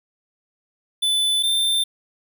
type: tone pair in turn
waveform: square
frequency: 3500 / 3574 Hz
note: A7 / A7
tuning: -10 / +26 cents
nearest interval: unison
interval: 36 cents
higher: second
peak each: -18 dBFS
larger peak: neither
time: 1.02-1.43 / 1.43-1.84 s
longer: neither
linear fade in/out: 10 ms
effects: none